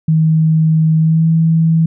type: tone with pitch glide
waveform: sine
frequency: 158.8 to 162.61 Hz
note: D#3 to E3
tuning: +36 to -23 cents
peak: -8 dBFS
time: 0.08-1.86 s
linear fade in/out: 5 ms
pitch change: +41 cents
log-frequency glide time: 0.98-1.27 s
effects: none